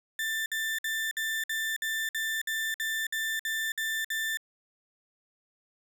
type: tone bursts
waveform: 35% pulse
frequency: 1778 Hz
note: A6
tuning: 18 cents sharp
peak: -27 dBFS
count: 13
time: 0.19-4.372 s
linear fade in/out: 2 ms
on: 270 ms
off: 56 ms
effects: none